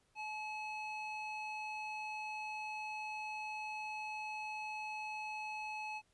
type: tone with band-pass filter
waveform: square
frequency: 857 Hz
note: A5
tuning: 46 cents flat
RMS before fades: -43 dBFS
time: 0.15-6.02 s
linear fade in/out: 50 ms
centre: 1900 Hz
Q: 5
effects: pink hiss -75 dBFS RMS until 6.13 s + resampled to 24000 Hz